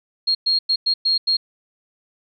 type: tone bursts at uneven times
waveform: sine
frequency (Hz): 4255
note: C8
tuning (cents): +28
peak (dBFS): -15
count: 6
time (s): 0.27-0.35 / 0.46-0.59 / 0.69-0.76 / 0.86-0.94 / 1.05-1.18 / 1.27-1.37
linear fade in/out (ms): 10
effects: none